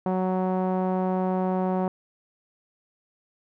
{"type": "tone with low-pass filter", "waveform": "sawtooth", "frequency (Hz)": 185.7, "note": "F#3", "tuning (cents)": 7, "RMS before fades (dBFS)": -25, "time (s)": [0.06, 1.88], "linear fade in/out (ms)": 2, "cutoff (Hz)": 830, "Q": 2, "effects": []}